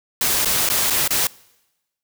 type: noise with dropouts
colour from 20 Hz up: white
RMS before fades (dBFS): -19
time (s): 0.21-1.27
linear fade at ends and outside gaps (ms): 2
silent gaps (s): 0.448-0.456 / 0.69-0.699 / 0.901-0.905 / 1.078-1.106
effects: noise-tail reverb RT60 1.0 s tail -24 dB re dry